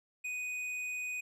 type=tone with hard clipping; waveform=sine; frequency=2489 Hz; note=D#7; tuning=in tune; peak=-37 dBFS; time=0.24-1.21 s; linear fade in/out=10 ms; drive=7 dB; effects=none